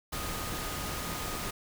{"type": "tone in noise", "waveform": "sine", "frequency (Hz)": 1240, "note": "D#6", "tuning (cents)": -6, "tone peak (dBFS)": -43, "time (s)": [0.12, 1.51], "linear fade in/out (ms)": 10, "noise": "pink", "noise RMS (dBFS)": -36, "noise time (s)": [0.12, 1.51], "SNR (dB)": -10, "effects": []}